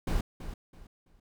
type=noise with echo; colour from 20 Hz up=brown; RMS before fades=-28 dBFS; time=0.07-0.21 s; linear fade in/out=5 ms; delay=330 ms; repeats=3; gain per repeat=-11 dB; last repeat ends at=1.2 s; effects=none